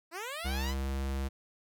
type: linear sweep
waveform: 10% pulse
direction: up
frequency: 313.3 to 1047 Hz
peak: -29 dBFS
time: 0.11-0.75 s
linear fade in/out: 50 ms
type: tone with pitch glide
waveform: square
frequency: 67.1 to 67.61 Hz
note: C2 to C#2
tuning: +44 to -43 cents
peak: -32 dBFS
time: 0.44-1.29 s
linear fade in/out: 20 ms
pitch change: +13 cents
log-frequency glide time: 0.65-0.92 s
effects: none